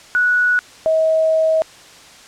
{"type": "tone pair in turn", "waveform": "sine", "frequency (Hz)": [1470, 638.4], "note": ["F#6", "D#5"], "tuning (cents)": [-12, 44], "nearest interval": "octave + major second", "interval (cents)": 1444, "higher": "first", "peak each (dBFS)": -12, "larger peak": "neither", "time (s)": [[0.15, 0.59], [0.86, 1.62]], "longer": "second", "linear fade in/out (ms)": 0, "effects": ["white hiss -42 dBFS RMS until 2.27 s", "low-pass 7000 Hz 12 dB/octave"]}